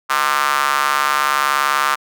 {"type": "tone with high-pass filter", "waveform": "square", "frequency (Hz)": 70.3, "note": "C#2", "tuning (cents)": 25, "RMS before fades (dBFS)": -17, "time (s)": [0.09, 1.96], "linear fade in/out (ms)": 20, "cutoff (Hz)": 1200, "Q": 3.8, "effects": []}